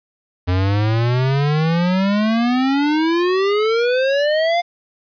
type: exponential sweep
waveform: square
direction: up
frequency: 88.9 to 707 Hz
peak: -15 dBFS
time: 0.47-4.62 s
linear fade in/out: 20 ms
effects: resampled to 11025 Hz + 8-bit